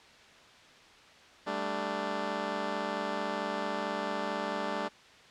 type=chord; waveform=10% pulse; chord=G suspended second; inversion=none; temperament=just; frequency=196 / 220.5 / 294 Hz; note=G3 / A3 / D4; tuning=0 / +4 / +2 cents; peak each=-29 dBFS; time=1.46-4.89 s; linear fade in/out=20 ms; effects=white hiss -55 dBFS RMS until 5.3 s + low-pass 4000 Hz 12 dB/octave